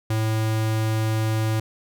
square tone, 110 Hz, A2, in tune, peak -21 dBFS, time 0.1-1.6 s, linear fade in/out 5 ms, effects none

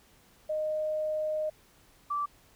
sine tone pair in turn, 617 / 1164.7 Hz, D#5 / D6, -15 / -15 cents, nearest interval major seventh, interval 1100 cents, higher second, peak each -28 dBFS, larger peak neither, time 0.49-1.5 / 2.1-2.26 s, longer first, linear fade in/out 10 ms, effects pink hiss -61 dBFS RMS until 2.55 s

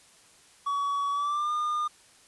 triangle tone with pitch glide, 1131 to 1212.2 Hz, C#6 to D#6, +34 to -46 cents, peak -24 dBFS, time 0.66-1.88 s, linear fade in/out 10 ms, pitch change +120 cents, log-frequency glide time 1.11-1.52 s, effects white hiss -57 dBFS RMS until 2.27 s + resampled to 24000 Hz

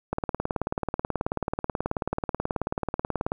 click train, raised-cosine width 1 ms, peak -12 dBFS, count 60, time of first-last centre 0.13-3.319 s, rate 18.5 Hz, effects 9-bit

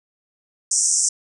white band-pass noise, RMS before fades -19 dBFS, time 0.71-1.09 s, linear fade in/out 5 ms, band 5500 to 8900 Hz, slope 96 dB/octave, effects none

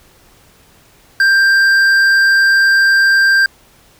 triangle tone with hard clipping, 1582 Hz, G6, 15 cents sharp, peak -9 dBFS, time 1.2-3.46 s, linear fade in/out 2 ms, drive 10 dB, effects pink hiss -48 dBFS RMS until 3.99 s

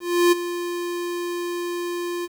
square tone with ADSR envelope, 349.2 Hz, F4, in tune, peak -13 dBFS, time 0-2.28 s, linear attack 320 ms, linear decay 17 ms, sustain -13 dB, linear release 38 ms, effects 9-bit

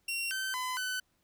sawtooth tone with pitch steps, 2743 / 1542 / 1012 / 1508 Hz, F7 / G6 / B5 / F#6, -32 / -29 / +42 / +32 cents, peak -29 dBFS, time 0.08-1 s, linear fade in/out 5 ms, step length 230 ms, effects pink hiss -74 dBFS RMS until 1.23 s

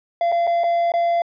triangle tone with dropouts, 685 Hz, F5, 34 cents flat, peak -14 dBFS, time 0.21-1.22 s, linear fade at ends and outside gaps 2 ms, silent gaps 0.319-0.323 / 0.47-0.474 / 0.636-0.64 / 0.92-0.938 s, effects resampled to 11025 Hz

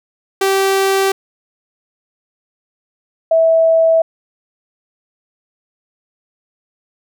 sawtooth / sine tone pair in turn, 388.1 / 652.7 Hz, G4 / E5, -17 / -17 cents, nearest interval major sixth, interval 900 cents, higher second, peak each -8 dBFS, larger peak neither, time 0.41-1.12 / 3.31-4.02 s, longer neither, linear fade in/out 5 ms, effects none

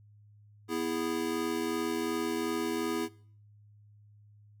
square chord, E major, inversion second, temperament equal with one note detuned, 246.9 / 329.6 / 412.4 Hz, B3 / E4 / G#4, 0 / 0 / -12 cents, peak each -37 / -34 / -36 dBFS, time 0.68-3.09 s, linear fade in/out 50 ms, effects noise-tail reverb RT60 0.5 s tail -20 dB re dry + added 104 Hz sine -55 dBFS peak until 4.6 s

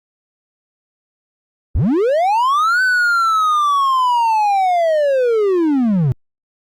triangle linear two-way sweep, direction up then down, 47.52 to 1528 to 119 Hz, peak -10 dBFS, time 1.75-6.12 s, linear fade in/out 0 ms, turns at 2.82 s, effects Opus 48 kbps

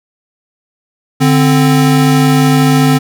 square tone pair together, 146.83 / 261.6 Hz, D3 / C4, 0 / 0 cents, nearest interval minor seventh, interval 1000 cents, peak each -10 dBFS, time 1.2-2.99 s, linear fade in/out 20 ms, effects none

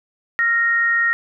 sine tone pair together, 1377 / 1864.7 Hz, F6 / A#6, -25 / 0 cents, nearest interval perfect fourth, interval 525 cents, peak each -23 / -15 dBFS, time 0.39-1.13 s, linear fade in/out 0 ms, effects none

